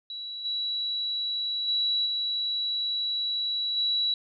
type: tone with level steps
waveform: sine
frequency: 3917 Hz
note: B7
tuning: 15 cents flat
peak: -34 / -27 / -23 / -26 / -23 dBFS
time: 0.1-4.14 s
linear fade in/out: 2 ms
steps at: 0.44 / 1.67 / 2.05 / 3.76 s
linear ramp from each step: 20 ms
effects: none